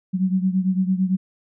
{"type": "beating tone pair", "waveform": "sine", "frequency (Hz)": [185, 193.9], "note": ["F#3", "G3"], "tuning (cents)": [0, -19], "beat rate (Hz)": 8.9, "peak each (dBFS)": [-19, -23], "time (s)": [0.13, 1.17], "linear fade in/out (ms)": 20, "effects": []}